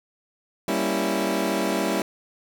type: chord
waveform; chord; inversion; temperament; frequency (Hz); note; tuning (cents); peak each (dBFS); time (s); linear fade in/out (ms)
20% pulse; G diminished seventh; none; equal; 196 / 233.1 / 277.2 / 329.6; G3 / Bb3 / Db4 / Fb4; 0 / 0 / 0 / 0; -22 / -25 / -24 / -22; 0.68-2.02; 2
effects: none